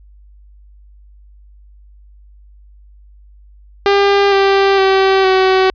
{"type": "tone with pitch steps", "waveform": "sawtooth", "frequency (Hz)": [399.9, 392.3, 384.9, 377.7], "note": ["G4", "G4", "G4", "F#4"], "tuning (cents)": [35, 1, -32, 36], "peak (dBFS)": -5, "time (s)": [3.86, 5.7], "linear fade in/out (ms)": 0, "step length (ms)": 460, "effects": ["added 50 Hz sine -40 dBFS peak until 5.74 s", "resampled to 11025 Hz"]}